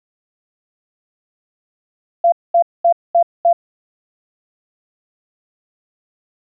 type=tone bursts; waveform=sine; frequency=685 Hz; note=F5; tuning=34 cents flat; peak=-8 dBFS; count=5; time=2.24-3.53 s; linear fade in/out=5 ms; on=82 ms; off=220 ms; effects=none